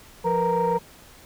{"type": "tone cluster", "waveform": "sine", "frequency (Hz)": [174.6, 464.3, 491.3, 929], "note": ["F3", "A#4", "B4", "A#5"], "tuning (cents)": [0, -7, -9, -6], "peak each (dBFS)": [-28, -23, -26, -22], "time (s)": [0.24, 0.79], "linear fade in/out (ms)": 20, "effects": ["tanh soft clip ceiling -14 dBFS", "pink hiss -49 dBFS RMS until 1.25 s"]}